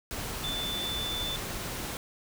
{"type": "tone in noise", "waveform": "sine", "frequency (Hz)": 3520, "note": "A7", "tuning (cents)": 0, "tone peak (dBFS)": -32, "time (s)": [0.44, 1.36], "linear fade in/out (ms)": 0, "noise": "pink", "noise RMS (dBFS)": -36, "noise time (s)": [0.11, 1.97], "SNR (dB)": 1, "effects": []}